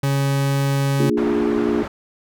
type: tone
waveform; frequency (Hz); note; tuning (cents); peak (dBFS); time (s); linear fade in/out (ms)
40% pulse; 138.59; C#3; 0; -16; 0.03-1.1; 5
type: chord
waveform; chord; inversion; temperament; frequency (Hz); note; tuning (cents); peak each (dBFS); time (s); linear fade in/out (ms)
sine; Bb dominant seventh; none; equal with one note detuned; 229.1 / 293.7 / 349.2 / 415.3; Bb3 / D4 / F4 / Ab4; -30 / 0 / 0 / 0; -22; 0.99-1.83; 10
type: low-pass noise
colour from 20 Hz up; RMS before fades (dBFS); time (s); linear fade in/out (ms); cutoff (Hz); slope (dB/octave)
white; -30; 1.17-1.88; 5; 1100; 12
effects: none